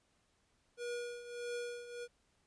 square tone with tremolo, 480.8 Hz, B4, 46 cents flat, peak -38 dBFS, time 0.77-2.08 s, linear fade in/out 50 ms, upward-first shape triangle, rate 1.6 Hz, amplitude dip 75%, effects pink hiss -75 dBFS RMS until 2.46 s + resampled to 22050 Hz

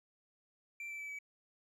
triangle tone with pitch steps, 2349 / 2327 / 2306 / 2285 Hz, D7 / D7 / D7 / D7, 0 / -17 / -32 / -48 cents, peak -40 dBFS, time 0.8-1.188 s, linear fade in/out 2 ms, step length 97 ms, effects none

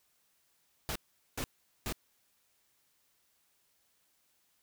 pink noise bursts, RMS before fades -36 dBFS, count 3, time 0.89-1.925 s, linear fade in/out 0 ms, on 65 ms, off 420 ms, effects white hiss -73 dBFS RMS until 4.62 s

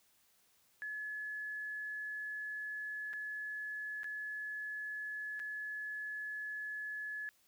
sine tone with dropouts, 1707 Hz, G#6, 47 cents sharp, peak -39 dBFS, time 0.82-7.29 s, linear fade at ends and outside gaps 0 ms, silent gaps 3.131-3.136 / 4.033-4.043 / 5.394-5.399 s, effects white hiss -71 dBFS RMS until 7.47 s

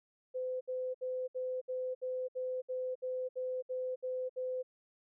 sine tone bursts, 510 Hz, C5, 44 cents flat, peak -34 dBFS, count 13, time 0.34-4.63 s, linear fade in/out 20 ms, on 270 ms, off 65 ms, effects none

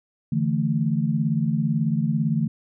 sine chord, D suspended second, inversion none, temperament equal with one note detuned, 146.83 / 164.81 / 221.7 Hz, D3 / E3 / A3, 0 / 0 / +13 cents, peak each -24 dBFS, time 0.32-2.48 s, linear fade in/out 5 ms, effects none

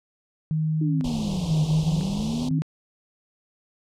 sine tone with tremolo, 156.5 Hz, D#3, 10 cents sharp, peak -21 dBFS, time 0.51-2.62 s, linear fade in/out 0 ms, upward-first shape square, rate 1 Hz, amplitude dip 65%
sine exponential two-way sweep, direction down then up, 311.1 to 145 to 273 Hz, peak -25 dBFS, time 0.81-2.59 s, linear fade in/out 5 ms, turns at 1.64 s
pink band-stop noise, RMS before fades -33 dBFS, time 1.04-2.49 s, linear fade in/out 5 ms, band 980 to 2800 Hz, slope 48 dB/octave
effects low-pass 6000 Hz 12 dB/octave

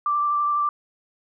sine tone with vibrato, 1174.7 Hz, D6, in tune, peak -19 dBFS, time 0.06-0.69 s, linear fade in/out 2 ms, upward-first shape triangle, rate 12 Hz, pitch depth 16 cents each way, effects none

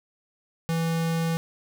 square tone, 164.81 Hz, E3, in tune, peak -24 dBFS, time 0.69-1.37 s, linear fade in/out 0 ms, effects none

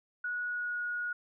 sine tone with pitch glide, 1461 to 1448.4 Hz, F#6 to F#6, -22 to -37 cents, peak -32 dBFS, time 0.24-1.13 s, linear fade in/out 5 ms, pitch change -15 cents, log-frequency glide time 0.43-0.82 s, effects none

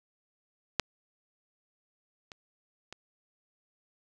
clicks, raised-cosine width 0.2 ms, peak -7 / -27 / -25 dBFS, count 3, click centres 0.797 / 2.318 / 2.926 s, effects none

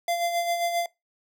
square tone with tremolo, 689 Hz, F5, 24 cents flat, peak -23 dBFS, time 0.08-0.86 s, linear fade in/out 2 ms, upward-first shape sine, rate 7.5 Hz, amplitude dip 50%, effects noise-tail reverb RT60 0.2 s tail -21 dB re dry

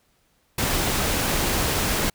pink noise, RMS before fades -23 dBFS, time 0.58-2.1 s, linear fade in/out 5 ms, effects pink hiss -65 dBFS RMS until 2.14 s

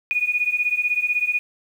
sine beating tone pair, 2450 / 2466 Hz, D#7 / D#7, -27 / -16 cents, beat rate 16 Hz, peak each -23 / -21 dBFS, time 0.11-1.39 s, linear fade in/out 0 ms, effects 8-bit

